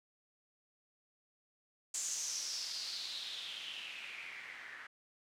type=noise with low-pass filter sweep; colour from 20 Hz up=blue; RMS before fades=-43 dBFS; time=1.94-4.87 s; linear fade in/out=5 ms; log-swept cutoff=7200 to 1700 Hz; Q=5.2; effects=none